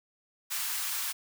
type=high-pass noise; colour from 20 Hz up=white; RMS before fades=-33 dBFS; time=0.5-1.13 s; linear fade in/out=20 ms; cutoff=920 Hz; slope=24 dB/octave; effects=none